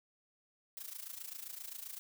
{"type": "noise with amplitude modulation", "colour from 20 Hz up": "blue", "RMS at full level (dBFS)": -43, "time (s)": [0.77, 1.99], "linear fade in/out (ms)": 0, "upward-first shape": "sine", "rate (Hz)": 27.6, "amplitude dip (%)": 80, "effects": []}